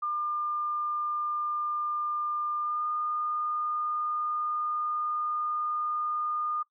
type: tone with pitch glide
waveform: sine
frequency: 1200 to 1218.2 Hz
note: D6 to D#6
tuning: +37 to -37 cents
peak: -28 dBFS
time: 0.02-6.63 s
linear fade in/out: 10 ms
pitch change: +26 cents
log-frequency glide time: 2.61-2.86 s
effects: noise-tail reverb RT60 0.1 s tail -19 dB re dry